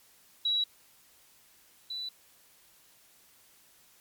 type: tone pair in turn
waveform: sine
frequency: 3894 / 3971 Hz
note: B7 / B7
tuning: -25 / +9 cents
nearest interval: unison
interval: 34 cents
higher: second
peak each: -25 / -34 dBFS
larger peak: first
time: 0.45-0.64 / 1.9-2.09 s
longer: neither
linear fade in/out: 5 ms
effects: white hiss -61 dBFS RMS until 4 s + MP3 96 kbps